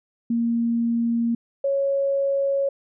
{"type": "tone pair in turn", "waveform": "sine", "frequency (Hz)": [233.1, 552.8], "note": ["A#3", "C#5"], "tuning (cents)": [0, -5], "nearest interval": "octave + minor third", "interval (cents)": 1495, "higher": "second", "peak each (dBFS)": -19, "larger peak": "neither", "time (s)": [[0.3, 1.35], [1.64, 2.69]], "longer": "neither", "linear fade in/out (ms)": 5, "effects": []}